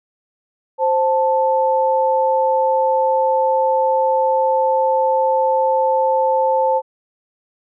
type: tone pair together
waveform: sine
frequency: 525.2 / 880 Hz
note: C5 / A5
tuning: +6 / 0 cents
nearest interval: major sixth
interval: 894 cents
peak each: -16 dBFS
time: 0.78-6.82 s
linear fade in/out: 50 ms
effects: none